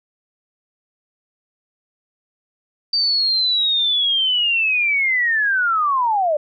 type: linear sweep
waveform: sine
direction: down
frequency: 4649 to 577 Hz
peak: -15 dBFS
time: 2.93-6.37 s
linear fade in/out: 5 ms
effects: none